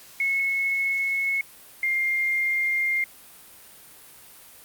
sine tone pair in turn, 2189 / 2113 Hz, C#7 / C7, -22 / +16 cents, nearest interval minor second, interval 62 cents, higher first, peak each -21 dBFS, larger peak neither, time 0.2-1.41 / 1.83-3.04 s, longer neither, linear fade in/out 2 ms, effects white hiss -48 dBFS RMS until 4.64 s + Opus 48 kbps

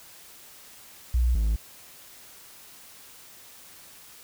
sine / triangle tone pair in turn, 60.7 / 54.08 Hz, B1 / A1, -29 / -29 cents, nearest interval major second, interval 200 cents, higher first, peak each -19 dBFS, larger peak neither, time 1.14-1.35 / 1.35-1.56 s, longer neither, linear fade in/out 5 ms, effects white hiss -49 dBFS RMS until 4.23 s

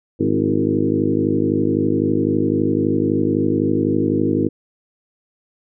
harmonic tone with a mistuned harmonic, 51.91 Hz, G#1, in tune, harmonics 2 / 3 / 4 / 5 / 6 / 7 / 8 / 9, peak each -26 / -26 / -25 / -21 / -20 / -24 / -26 / -26 dBFS, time 0.19-4.49 s, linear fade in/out 20 ms, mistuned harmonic 6, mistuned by +45 cents, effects none

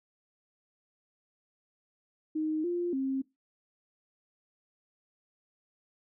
sine tone with pitch steps, 311.3 / 349.7 / 267.3 Hz, D#4 / F4 / C4, +1 / +2 / +37 cents, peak -28 dBFS, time 2.35-3.22 s, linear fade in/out 10 ms, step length 290 ms, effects noise-tail reverb RT60 0.2 s tail -20 dB re dry

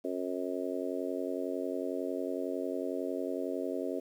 harmonic tone, 91 Hz, F#2, 28 cents flat, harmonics 3 / 4 / 5 / 6 / 7, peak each -37 / -38 / -39 / -40 / -40 dBFS, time 0.04-4 s, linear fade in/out 10 ms, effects 10-bit

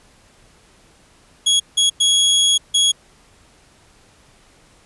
sawtooth tone bursts at uneven times, 3331 Hz, G#7, 4 cents sharp, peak -9 dBFS, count 4, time 1.46-1.6 / 1.77-1.9 / 2-2.58 / 2.74-2.92 s, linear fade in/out 10 ms, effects pink hiss -52 dBFS RMS until 4.85 s + resampled to 24000 Hz

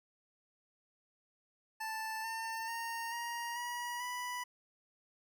25% pulse tone with pitch steps, 881 / 901.1 / 921.6 / 942.6 / 964.1 / 986 Hz, A5 / A5 / A#5 / A#5 / B5 / B5, +2 / +41 / -20 / +19 / -42 / -3 cents, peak -34 dBFS, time 1.8-4.44 s, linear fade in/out 10 ms, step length 440 ms, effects none

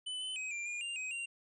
square tone with pitch steps, 3001 / 3035 / 2529 / 2376 / 2421 / 2792 / 2523 / 2768 Hz, F#7 / F#7 / D#7 / D7 / D#7 / F7 / D#7 / F7, +24 / +43 / +28 / +20 / -48 / -1 / +23 / -16 cents, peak -38 dBFS, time 0.06-1.26 s, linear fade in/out 10 ms, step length 150 ms, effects resampled to 24000 Hz

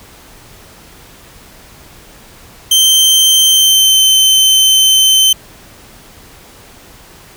sawtooth tone with pitch glide, 3123 to 3085 Hz, G7 to G7, -7 to -28 cents, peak -3 dBFS, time 2.71-5.33 s, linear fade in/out 5 ms, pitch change -21 cents, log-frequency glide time 3.47-4.02 s, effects pink hiss -39 dBFS RMS until 7.36 s

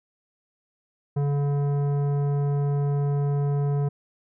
sine tone with tanh clipping, 142.8 Hz, D3, 48 cents flat, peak -23 dBFS, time 1.16-3.89 s, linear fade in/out 10 ms, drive 13 dB, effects none

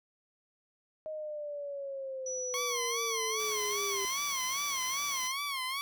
sine exponential sweep, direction down, 627 to 392 Hz, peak -36 dBFS, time 1.06-4.05 s, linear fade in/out 0 ms
sine tone, 5900 Hz, F#8, 6 cents flat, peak -36 dBFS, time 2.26-5.32 s, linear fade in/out 5 ms
15% pulse tone with vibrato, 1087 Hz, C#6, 34 cents flat, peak -27 dBFS, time 2.54-5.81 s, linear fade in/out 0 ms, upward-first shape sine, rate 2.5 Hz, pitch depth 110 cents each way
white noise, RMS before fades -45 dBFS, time 3.39-5.28 s, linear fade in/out 10 ms
effects none

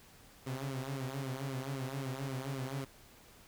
sawtooth tone with flanger, 133.9 Hz, C3, 40 cents sharp, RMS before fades -39 dBFS, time 0.46-2.85 s, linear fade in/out 10 ms, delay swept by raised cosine 1.1 to 7.1 ms, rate 3.8 Hz, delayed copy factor -0.85, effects pink hiss -59 dBFS RMS until 3.47 s

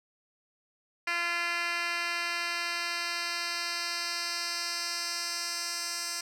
10% pulse tone with band-pass filter sweep, 344 Hz, F4, 26 cents flat, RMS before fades -33 dBFS, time 1.07-6.21 s, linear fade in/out 5 ms, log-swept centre 2600 to 6400 Hz, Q 1.6, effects none

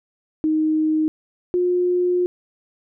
sine tone pair in turn, 311.8 / 357.7 Hz, D#4 / F4, +4 / +41 cents, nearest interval major second, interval 237 cents, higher second, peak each -16 dBFS, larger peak neither, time 0.44-1.08 / 1.54-2.26 s, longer second, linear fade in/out 0 ms, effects none

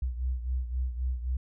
sine beating tone pair, 62.2 / 66 Hz, B1 / C2, +13 / +16 cents, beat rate 3.8 Hz, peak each -29 / -35 dBFS, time 0.02-1.37 s, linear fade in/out 5 ms, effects none

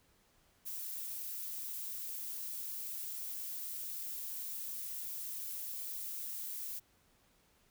violet noise, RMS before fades -42 dBFS, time 0.65-6.8 s, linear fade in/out 20 ms, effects pink hiss -70 dBFS RMS until 7.7 s

